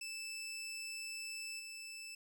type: tone with level steps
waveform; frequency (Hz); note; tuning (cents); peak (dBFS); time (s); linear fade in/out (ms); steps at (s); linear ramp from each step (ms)
20% pulse; 2637; E7; 0; -38 / -42; 0.01-2.15; 5; 1.59; 10
effects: none